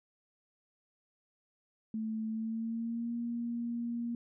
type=tone with pitch glide; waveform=sine; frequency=220 to 235.8 Hz; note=A3 to A#3; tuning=0 to +20 cents; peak=-33 dBFS; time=1.94-4.15 s; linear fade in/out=2 ms; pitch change=+120 cents; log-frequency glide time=2.28-3.14 s; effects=none

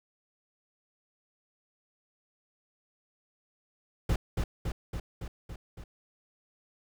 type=noise with echo; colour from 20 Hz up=brown; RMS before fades=-26 dBFS; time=4.09-4.16 s; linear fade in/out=5 ms; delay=280 ms; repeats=6; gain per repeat=-3 dB; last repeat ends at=5.84 s; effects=none

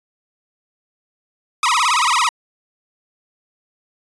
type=tone with vibrato; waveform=sawtooth; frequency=1108.7 Hz; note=C#6; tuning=in tune; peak=-10 dBFS; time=1.63-2.29 s; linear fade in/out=2 ms; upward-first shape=sine; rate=18 Hz; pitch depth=280 cents each way; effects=resampled to 22050 Hz

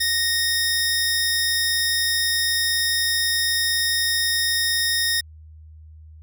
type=tone pair together; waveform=20% pulse; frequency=1856 / 5183 Hz; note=A#6 / E8; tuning=-8 / -30 cents; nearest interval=octave + tritone; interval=1778 cents; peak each=-16 / -18 dBFS; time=0-5.21 s; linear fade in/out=10 ms; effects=added 78 Hz sine -41 dBFS peak until 6.22 s

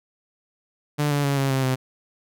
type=tone with pitch steps; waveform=sawtooth; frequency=147.5 / 143.8 / 140.19 / 136.67 / 133.24 / 129.9 Hz; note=D3 / D3 / C#3 / C#3 / C3 / C3; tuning=+8 / -36 / +20 / -24 / +32 / -12 cents; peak=-16 dBFS; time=0.98-1.76 s; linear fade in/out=20 ms; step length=130 ms; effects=none

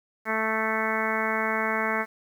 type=harmonic tone; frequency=220 Hz; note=A3; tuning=in tune; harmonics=1 / 2 / 3 / 4 / 5 / 6 / 7 / 8 / 9 / 10; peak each=-33 / -33 / -33 / -33 / -33 / -33 / -33 / -33 / -33 / -33 dBFS; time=0.25-2.06 s; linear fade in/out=50 ms; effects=9-bit

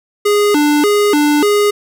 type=tone with vibrato; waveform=square; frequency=349.2 Hz; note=F4; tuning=in tune; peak=-10 dBFS; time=0.25-1.71 s; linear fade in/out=10 ms; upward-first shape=square; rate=1.7 Hz; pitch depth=290 cents each way; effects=none

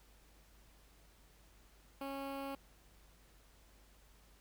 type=tone with notch filter; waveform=15% pulse; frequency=274.7 Hz; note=C#4; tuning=16 cents flat; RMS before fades=-43 dBFS; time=2.01-2.55 s; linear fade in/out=2 ms; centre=6700 Hz; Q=0.65; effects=added 50 Hz sine -64 dBFS peak until 4.4 s + pink hiss -67 dBFS RMS until 4.4 s

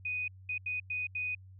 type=tone bursts at uneven times; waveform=sine; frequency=2489 Hz; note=D#7; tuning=in tune; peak=-32 dBFS; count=5; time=0.05-0.28 / 0.49-0.58 / 0.66-0.8 / 0.9-1.07 / 1.15-1.35 s; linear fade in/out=5 ms; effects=added 94 Hz sine -50 dBFS peak until 1.59 s

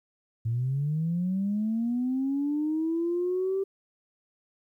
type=linear sweep; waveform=sine; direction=up; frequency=110.6 to 392 Hz; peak=-24 dBFS; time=0.45-3.64 s; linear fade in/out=10 ms; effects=tanh soft clip ceiling -20 dBFS + 11-bit

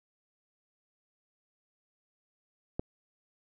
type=click; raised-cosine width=2 ms; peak=-18 dBFS; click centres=2.795 s; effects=none

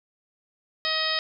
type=harmonic tone; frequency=632 Hz; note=D#5; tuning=27 cents sharp; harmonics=1 / 2 / 3 / 4 / 5 / 6 / 7 / 8; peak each=-34 / -33 / -30 / -35 / -32 / -30 / -33 / -30 dBFS; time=0.85-1.19 s; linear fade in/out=0 ms; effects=none

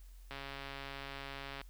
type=click train; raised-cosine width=0.3 ms; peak=-28 dBFS; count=181; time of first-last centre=0.31-1.614 s; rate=138 Hz; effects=added 44 Hz sine -51 dBFS peak until 1.69 s + white hiss -68 dBFS RMS until 1.69 s

